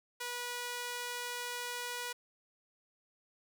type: tone with high-pass filter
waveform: sawtooth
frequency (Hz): 486.7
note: B4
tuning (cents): -25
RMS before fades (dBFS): -40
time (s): 0.2-2.13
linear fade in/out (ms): 10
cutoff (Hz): 1000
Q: 0.55
effects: none